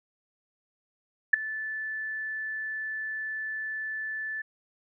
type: tone with ADSR envelope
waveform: sine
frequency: 1749 Hz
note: A6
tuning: 11 cents flat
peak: -11 dBFS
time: 1.33-4.42 s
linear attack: 8 ms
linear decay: 8 ms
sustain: -20 dB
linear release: 8 ms
effects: none